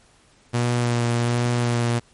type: tone with vibrato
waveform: sawtooth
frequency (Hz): 119.8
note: A#2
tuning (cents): +48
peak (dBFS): -15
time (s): 0.53-2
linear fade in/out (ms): 20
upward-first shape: sine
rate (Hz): 1.3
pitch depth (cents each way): 18
effects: pink hiss -56 dBFS RMS until 2.13 s + MP3 48 kbps